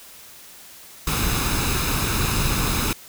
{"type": "noise with comb filter", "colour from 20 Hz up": "pink", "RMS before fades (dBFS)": -22, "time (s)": [1.07, 2.93], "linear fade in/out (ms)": 2, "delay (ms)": 0.78, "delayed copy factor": 0.55, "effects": ["white hiss -44 dBFS RMS until 3.08 s"]}